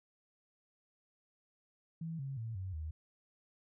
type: tone with pitch steps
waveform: sine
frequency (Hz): 163.8 / 136.16 / 113.18 / 94.08 / 78.2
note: E3 / C#3 / A2 / F#2 / D#2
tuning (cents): -11 / -31 / +49 / +29 / +9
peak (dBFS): -38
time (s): 2.01-2.91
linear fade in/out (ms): 5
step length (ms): 180
effects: none